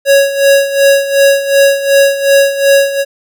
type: tone with tremolo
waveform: square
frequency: 554.4 Hz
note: C#5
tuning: in tune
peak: -4 dBFS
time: 0.05-3.05 s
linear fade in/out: 50 ms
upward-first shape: sine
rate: 2.7 Hz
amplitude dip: 75%
effects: none